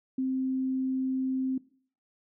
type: tone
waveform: sine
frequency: 261.6 Hz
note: C4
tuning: in tune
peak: -26 dBFS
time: 0.18-1.58 s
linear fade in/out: 5 ms
effects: noise-tail reverb RT60 0.5 s tail -20 dB re dry